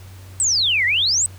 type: exponential two-way sweep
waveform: sine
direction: down then up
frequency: 8372 to 1864.7 to 8372 Hz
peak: -15 dBFS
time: 0.4-1.26 s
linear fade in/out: 0 ms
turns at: 0.85 s
effects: added 94 Hz sine -37 dBFS peak until 1.38 s + pink hiss -47 dBFS RMS until 1.38 s